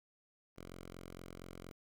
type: tone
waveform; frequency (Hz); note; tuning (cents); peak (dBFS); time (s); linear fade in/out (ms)
5% pulse; 44.29; F1; +25; -38; 0.56-1.73; 20
effects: 11-bit